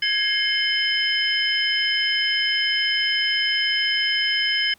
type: tone cluster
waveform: sine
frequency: 1658 / 2131 / 3064 / 5130 Hz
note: G#6 / C7 / G7 / E8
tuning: -3 / +31 / -40 / -48 cents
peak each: -26 / -25 / -22 / -27 dBFS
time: 0.02-4.74 s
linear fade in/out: 5 ms
effects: pink hiss -57 dBFS RMS until 4.78 s